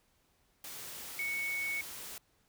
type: tone in noise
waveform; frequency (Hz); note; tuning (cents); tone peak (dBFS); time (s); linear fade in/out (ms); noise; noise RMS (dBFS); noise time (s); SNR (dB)
sine; 2220; C#7; +2; -33; 1.19-1.81; 2; white; -45; 0.64-2.18; +9
effects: pink hiss -72 dBFS RMS until 2.48 s